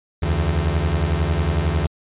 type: beating tone pair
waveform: 30% pulse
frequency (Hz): 73.42 / 84.42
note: D2 / E2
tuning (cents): 0 / +42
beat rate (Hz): 11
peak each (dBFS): -18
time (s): 0.22-1.87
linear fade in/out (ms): 10
effects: resampled to 8000 Hz